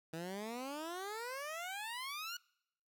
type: exponential sweep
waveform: 15% pulse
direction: up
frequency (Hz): 158.6 to 1467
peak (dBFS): -35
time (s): 0.13-2.37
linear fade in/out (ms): 5
effects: noise-tail reverb RT60 0.8 s tail -26 dB re dry

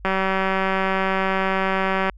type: click train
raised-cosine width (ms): 0.5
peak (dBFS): -7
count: 392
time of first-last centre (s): 0.05-2.097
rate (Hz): 191
effects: added 50 Hz sine -41 dBFS peak until 2.17 s

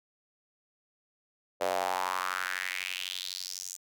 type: tone with high-pass filter sweep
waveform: square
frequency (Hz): 46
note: F#1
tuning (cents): -9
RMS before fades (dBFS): -34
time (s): 1.6-3.77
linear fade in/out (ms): 20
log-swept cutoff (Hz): 560 to 7000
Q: 3.7
effects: none

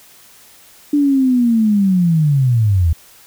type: linear sweep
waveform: sine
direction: down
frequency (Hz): 295.2 to 77.1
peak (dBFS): -10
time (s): 0.93-2.93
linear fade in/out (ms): 5
effects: white hiss -45 dBFS RMS until 3.26 s

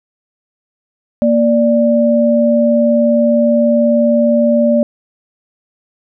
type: tone pair together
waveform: sine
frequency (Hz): 233.7 / 587.3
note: A#3 / D5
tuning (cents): +5 / 0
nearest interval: octave + major third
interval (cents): 1595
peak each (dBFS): -11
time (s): 1.22-4.83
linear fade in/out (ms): 0
effects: none

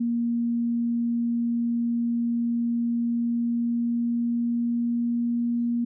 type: tone with pitch glide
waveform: sine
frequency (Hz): 235.3 to 237.1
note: A#3 to A#3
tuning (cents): +16 to +30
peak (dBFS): -22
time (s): 0-5.85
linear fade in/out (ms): 10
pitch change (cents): +14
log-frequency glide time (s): 3-5.44
effects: none

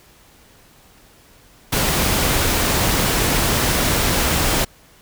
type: noise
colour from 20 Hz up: pink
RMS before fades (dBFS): -18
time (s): 1.72-4.65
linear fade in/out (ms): 10
effects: pink hiss -50 dBFS RMS until 5.01 s

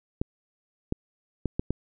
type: clicks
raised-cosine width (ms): 3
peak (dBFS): -13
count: 5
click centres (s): 0.215 / 0.924 / 1.457 / 1.595 / 1.706
effects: none

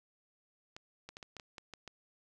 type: clicks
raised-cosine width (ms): 0.2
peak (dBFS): -29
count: 9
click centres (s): 0.765 / 1.09 / 1.169 / 1.228 / 1.367 / 1.398 / 1.582 / 1.737 / 1.877
effects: none

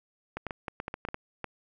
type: clicks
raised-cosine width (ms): 0.5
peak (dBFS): -19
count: 11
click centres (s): 0.37 / 0.467 / 0.508 / 0.682 / 0.801 / 0.881 / 0.941 / 1.051 / 1.087 / 1.144 / 1.443
effects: none

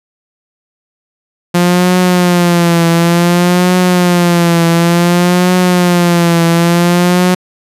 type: tone with vibrato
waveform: sawtooth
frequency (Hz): 174.61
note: F3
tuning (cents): 0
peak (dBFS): -3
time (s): 1.54-7.35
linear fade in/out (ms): 10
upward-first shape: triangle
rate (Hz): 0.56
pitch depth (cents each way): 76
effects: resampled to 32000 Hz

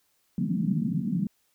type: band-pass noise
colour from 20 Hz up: white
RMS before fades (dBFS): -27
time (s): 0.38-1.27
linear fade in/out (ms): 2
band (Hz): 150 to 230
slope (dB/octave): 48
effects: white hiss -70 dBFS RMS until 1.54 s

